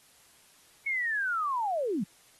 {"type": "linear sweep", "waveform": "sine", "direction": "down", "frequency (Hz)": [2217, 171], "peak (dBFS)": -27, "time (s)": [0.86, 2.04], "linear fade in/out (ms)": 10, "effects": ["white hiss -60 dBFS RMS until 2.39 s", "AAC 32 kbps"]}